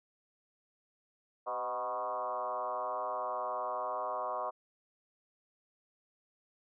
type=tone with frequency modulation; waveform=sine; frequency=859 Hz; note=A5; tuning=42 cents flat; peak=-33 dBFS; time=1.46-4.51 s; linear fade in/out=20 ms; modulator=117 Hz; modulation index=2.8; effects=none